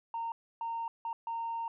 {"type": "tone bursts at uneven times", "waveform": "sine", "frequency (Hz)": 920, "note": "A#5", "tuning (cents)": -23, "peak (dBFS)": -32, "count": 4, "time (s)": [[0.14, 0.32], [0.61, 0.88], [1.05, 1.13], [1.27, 1.68]], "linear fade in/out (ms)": 2, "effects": ["tanh soft clip ceiling -30 dBFS"]}